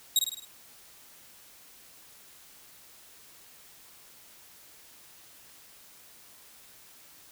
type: tone with echo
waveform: 20% pulse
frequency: 3800 Hz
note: A#7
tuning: 33 cents sharp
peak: -14 dBFS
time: 0.16-0.19 s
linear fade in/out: 2 ms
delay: 52 ms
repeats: 5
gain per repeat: -5 dB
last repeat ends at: 0.45 s
effects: white hiss -54 dBFS RMS until 7.31 s